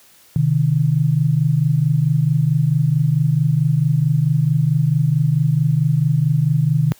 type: tone pair together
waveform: sine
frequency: 129.7 / 154.24 Hz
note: C3 / D#3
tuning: -15 / -15 cents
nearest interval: minor third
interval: 300 cents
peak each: -17 / -15 dBFS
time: 0.36-6.92 s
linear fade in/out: 0 ms
effects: white hiss -50 dBFS RMS until 6.99 s + high-pass 60 Hz 12 dB/octave